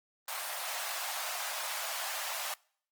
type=high-pass noise; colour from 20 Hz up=pink; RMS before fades=-37 dBFS; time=0.28-2.54 s; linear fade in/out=2 ms; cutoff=620 Hz; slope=48 dB/octave; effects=noise-tail reverb RT60 0.6 s tail -26 dB re dry + Opus 24 kbps